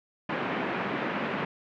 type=band-pass noise; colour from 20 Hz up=pink; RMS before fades=-31 dBFS; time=0.29-1.45 s; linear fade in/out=5 ms; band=170 to 2500 Hz; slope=24 dB/octave; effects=none